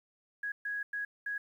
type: tone bursts at uneven times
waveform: sine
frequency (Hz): 1661.2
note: G#6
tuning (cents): 0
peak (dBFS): -33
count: 4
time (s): 0.43-0.52 / 0.65-0.83 / 0.93-1.05 / 1.26-1.38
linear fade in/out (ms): 5
effects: 11-bit